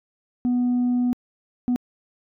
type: tone bursts at uneven times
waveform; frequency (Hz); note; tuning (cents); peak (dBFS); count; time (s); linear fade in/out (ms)
sine; 246.2; B3; -5; -16; 2; 0.45-1.13 / 1.68-1.76; 0
effects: tanh soft clip ceiling -17 dBFS